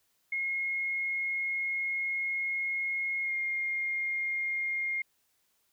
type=tone with pitch glide; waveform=sine; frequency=2156 to 2128 Hz; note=C#7 to C7; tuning=-49 to +29 cents; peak=-29 dBFS; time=0.32-5.02 s; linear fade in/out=5 ms; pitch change=-22 cents; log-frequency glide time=3.23-3.33 s; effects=white hiss -73 dBFS RMS until 5.72 s